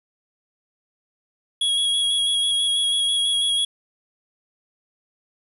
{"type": "tone with vibrato", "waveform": "square", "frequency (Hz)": 3322, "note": "G#7", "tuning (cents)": 0, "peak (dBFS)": -19, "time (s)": [1.61, 3.65], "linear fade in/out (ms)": 5, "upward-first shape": "square", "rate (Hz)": 6.1, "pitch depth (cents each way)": 13, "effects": ["resampled to 32000 Hz", "8-bit"]}